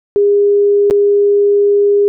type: tone with dropouts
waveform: sine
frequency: 406.7 Hz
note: G#4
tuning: 36 cents flat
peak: -7 dBFS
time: 0.16-2.08 s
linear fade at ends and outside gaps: 0 ms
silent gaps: 0.9-0.909 s
effects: none